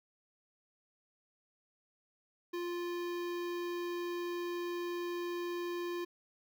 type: tone with notch filter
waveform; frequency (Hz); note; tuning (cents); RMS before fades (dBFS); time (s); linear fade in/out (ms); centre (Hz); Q
square; 349.2; F4; 0; -38; 2.53-6.05; 10; 8800; 0.82
effects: none